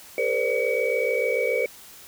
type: tone cluster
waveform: sine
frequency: 405.4 / 464.9 / 512 / 580 / 2269 Hz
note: G#4 / A#4 / C5 / D5 / C#7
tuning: -42 / -5 / -38 / -22 / +40 cents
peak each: -30 / -26 / -25 / -29 / -27 dBFS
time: 0.18-1.66 s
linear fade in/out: 2 ms
effects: tanh soft clip ceiling -10 dBFS + white hiss -46 dBFS RMS until 2.07 s